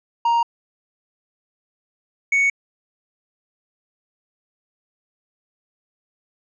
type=tone pair in turn; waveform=triangle; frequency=935 / 2224 Hz; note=A#5 / C#7; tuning=+5 / +5 cents; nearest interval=octave + minor third; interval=1500 cents; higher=second; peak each=-13 / -13 dBFS; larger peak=neither; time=0.25-0.43 / 2.32-2.5 s; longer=neither; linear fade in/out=5 ms; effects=resampled to 16000 Hz